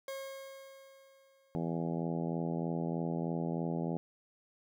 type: tone with exponential decay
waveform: 40% pulse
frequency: 541 Hz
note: C#5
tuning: 42 cents flat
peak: -37 dBFS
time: 0.08-2.02 s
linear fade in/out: 2 ms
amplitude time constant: 420 ms
type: harmonic tone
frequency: 83.2 Hz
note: E2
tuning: 17 cents sharp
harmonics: 2 / 3 / 4 / 5 / 6 / 7 / 8 / 9 / 10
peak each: -35 / -39 / -41 / -43 / -45 / -46 / -47 / -48 / -49 dBFS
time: 1.55-3.97 s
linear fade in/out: 0 ms
effects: none